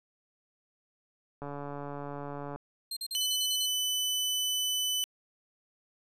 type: click train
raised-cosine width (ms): 1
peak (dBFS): -26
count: 164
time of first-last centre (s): 1.42-2.56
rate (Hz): 143
type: tone bursts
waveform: sawtooth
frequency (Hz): 4186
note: C8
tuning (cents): 0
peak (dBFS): -31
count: 8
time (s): 2.91-3.66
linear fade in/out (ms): 5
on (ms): 57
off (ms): 42
type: tone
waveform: sawtooth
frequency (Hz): 3000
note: F#7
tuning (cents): +23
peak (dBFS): -25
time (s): 3.15-5.04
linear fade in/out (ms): 0
effects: resampled to 32000 Hz